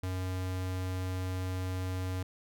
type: tone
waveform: square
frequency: 92.5 Hz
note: F#2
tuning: in tune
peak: -33 dBFS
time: 0.03-2.23 s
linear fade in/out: 5 ms
effects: none